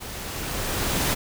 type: noise with level ramp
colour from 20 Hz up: pink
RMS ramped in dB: -36 to -22 dBFS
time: 0-1.15 s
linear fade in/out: 20 ms
effects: none